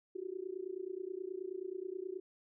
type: tone with amplitude modulation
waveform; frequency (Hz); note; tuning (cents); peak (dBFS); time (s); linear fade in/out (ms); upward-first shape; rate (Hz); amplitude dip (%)
sine; 372.5; F#4; +12; -35; 0.15-2.2; 10; sine; 29.4; 95
effects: none

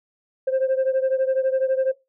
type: beating tone pair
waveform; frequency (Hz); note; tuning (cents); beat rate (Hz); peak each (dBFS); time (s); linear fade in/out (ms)
sine; 523.3 / 535.3; C5 / C5; 0 / +39; 12; -19 / -21; 0.47-1.92; 10
effects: noise-tail reverb RT60 0.2 s tail -18 dB re dry + tanh soft clip ceiling -15 dBFS

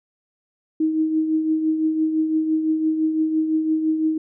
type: tone with tremolo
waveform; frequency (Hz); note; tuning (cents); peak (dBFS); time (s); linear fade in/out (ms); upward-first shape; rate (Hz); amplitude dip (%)
sine; 315.2; D#4; +23; -15; 0.8-4.18; 5; triangle; 5.9; 55
effects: none

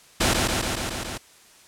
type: noise with echo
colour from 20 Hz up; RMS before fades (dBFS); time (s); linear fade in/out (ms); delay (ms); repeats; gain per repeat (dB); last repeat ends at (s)
pink; -20; 0.2-0.34; 10; 140; 6; -2; 1.18
effects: white hiss -52 dBFS RMS until 1.67 s + low-pass 10000 Hz 12 dB/octave

